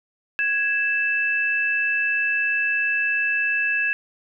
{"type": "tone pair together", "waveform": "sine", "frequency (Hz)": [1660, 2637], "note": ["G#6", "E7"], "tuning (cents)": [-1, 0], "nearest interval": "minor sixth", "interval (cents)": 801, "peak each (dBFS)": [-22, -22], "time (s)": [0.39, 3.93], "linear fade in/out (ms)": 0, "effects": []}